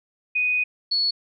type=tone pair in turn; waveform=sine; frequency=2489 / 4397 Hz; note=D#7 / C#8; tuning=0 / -15 cents; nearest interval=minor seventh; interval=985 cents; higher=second; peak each=-19 dBFS; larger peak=neither; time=0.35-0.64 / 0.91-1.11 s; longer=first; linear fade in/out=10 ms; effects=none